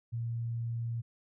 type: tone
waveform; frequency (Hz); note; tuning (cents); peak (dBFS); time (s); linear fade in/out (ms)
sine; 116.54; A#2; 0; -32; 0.12-1.02; 20
effects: none